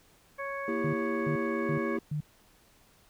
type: harmonic tone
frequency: 554.4 Hz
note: C#5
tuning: in tune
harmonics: 1 / 2 / 3 / 4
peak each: -37 / -38 / -40 / -42 dBFS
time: 0.38-1.98 s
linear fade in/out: 20 ms
type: chord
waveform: triangle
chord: E diminished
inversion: second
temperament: equal with one note detuned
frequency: 233.1 / 329.6 / 399.5 Hz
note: Bb3 / E4 / G4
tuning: 0 / 0 / +33 cents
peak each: -32 dBFS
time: 0.68-1.99 s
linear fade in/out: 2 ms
type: tone bursts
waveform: sine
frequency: 150 Hz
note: D3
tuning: 37 cents sharp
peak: -29 dBFS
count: 4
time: 0.84-2.206 s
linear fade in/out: 5 ms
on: 94 ms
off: 330 ms
effects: pink hiss -62 dBFS RMS until 3.09 s